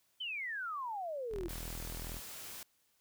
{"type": "exponential sweep", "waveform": "sine", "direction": "down", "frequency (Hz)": [3136, 329.6], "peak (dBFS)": -37, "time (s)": [0.2, 1.48], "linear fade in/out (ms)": 10}
{"type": "tone", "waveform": "sawtooth", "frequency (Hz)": 40.91, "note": "E1", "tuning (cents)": -12, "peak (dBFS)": -38, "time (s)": [1.3, 2.21], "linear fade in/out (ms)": 50}
{"type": "noise", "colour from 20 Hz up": "white", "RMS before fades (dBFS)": -47, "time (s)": [1.49, 2.63], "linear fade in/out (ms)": 2}
{"effects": ["white hiss -74 dBFS RMS until 3 s"]}